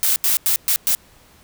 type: noise bursts at uneven times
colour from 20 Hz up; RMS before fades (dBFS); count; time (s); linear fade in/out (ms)
blue; -17; 5; 0.03-0.16 / 0.24-0.37 / 0.46-0.56 / 0.68-0.76 / 0.87-0.95; 0
effects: pink hiss -51 dBFS RMS until 1.43 s